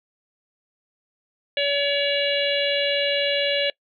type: harmonic tone with a mistuned harmonic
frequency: 568 Hz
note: C#5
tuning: 42 cents sharp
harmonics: 1 / 3 / 4 / 5 / 6 / 7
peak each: -23 / -29 / -29 / -26 / -29 / -31 dBFS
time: 1.57-3.7 s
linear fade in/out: 2 ms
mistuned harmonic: 6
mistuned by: -17 cents
effects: noise-tail reverb RT60 0.1 s tail -24 dB re dry